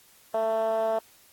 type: tone with band-pass filter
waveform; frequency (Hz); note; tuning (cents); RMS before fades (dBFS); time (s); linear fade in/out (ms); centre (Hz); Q
10% pulse; 222.3; A3; +18; -26; 0.34-0.99; 5; 640; 4
effects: white hiss -57 dBFS RMS until 1.32 s + AAC 64 kbps